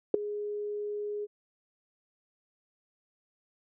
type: tone with ADSR envelope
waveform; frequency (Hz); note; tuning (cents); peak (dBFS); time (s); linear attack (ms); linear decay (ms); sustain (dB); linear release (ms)
sine; 415.3; G#4; 0; -13; 0.14-1.27; 3; 6; -19; 33
effects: none